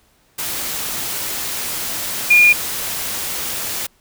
sine tone in noise, 2424 Hz, D#7, 46 cents flat, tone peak -7 dBFS, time 2.3-2.53 s, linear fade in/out 10 ms, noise white, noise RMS -24 dBFS, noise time 0.38-3.87 s, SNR +14 dB, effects pink hiss -57 dBFS RMS until 4 s

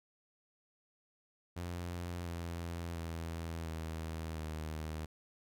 sawtooth tone with pitch steps, 87.31 / 84.97 / 82.7 / 80.48 / 78.33 Hz, F2 / F2 / E2 / E2 / D#2, 0 / -47 / +6 / -41 / +12 cents, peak -35 dBFS, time 1.56-5.06 s, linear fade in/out 10 ms, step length 700 ms, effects none

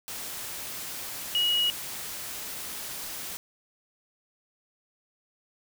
sine tone in noise, 2900 Hz, F#7, 35 cents flat, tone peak -22 dBFS, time 1.35-1.7 s, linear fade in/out 0 ms, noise white, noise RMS -37 dBFS, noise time 0.08-3.37 s, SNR +12 dB, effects none

